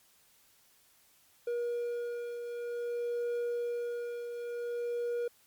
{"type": "beating tone pair", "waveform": "triangle", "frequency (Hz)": [477.3, 477.83], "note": ["A#4", "A#4"], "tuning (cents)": [41, 43], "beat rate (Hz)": 0.53, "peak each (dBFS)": [-31, -40], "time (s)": [1.47, 5.28], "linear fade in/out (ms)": 5, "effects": ["white hiss -65 dBFS RMS until 5.46 s", "MP3 96 kbps"]}